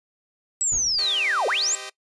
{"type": "linear two-way sweep", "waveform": "sine", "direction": "down then up", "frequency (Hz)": [7902, 392, 7710], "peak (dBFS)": -20, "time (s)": [0.61, 1.75], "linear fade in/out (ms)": 0, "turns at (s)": 1.47}
{"type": "noise with exponential decay", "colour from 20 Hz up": "brown", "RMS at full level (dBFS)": -32, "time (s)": [0.72, 1.23], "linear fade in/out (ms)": 2, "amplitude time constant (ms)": 110}
{"type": "chord", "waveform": "5% pulse", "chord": "C minor", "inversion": "second", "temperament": "equal with one note detuned", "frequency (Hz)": [392, 512.5, 622.3], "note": ["G4", "C5", "Eb5"], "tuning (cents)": [0, -36, 0], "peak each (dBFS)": [-26, -30, -26], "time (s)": [0.98, 1.9], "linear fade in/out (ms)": 10}
{"effects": ["noise-tail reverb RT60 0.1 s tail -21 dB re dry", "resampled to 24000 Hz"]}